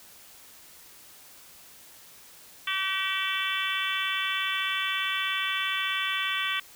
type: harmonic tone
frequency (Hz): 383.2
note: G4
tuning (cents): -39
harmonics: 3 / 4 / 5 / 6 / 7 / 8 / 9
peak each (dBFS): -34 / -34 / -34 / -34 / -34 / -34 / -34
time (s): 2.67-6.6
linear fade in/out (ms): 5
effects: white hiss -51 dBFS RMS until 6.75 s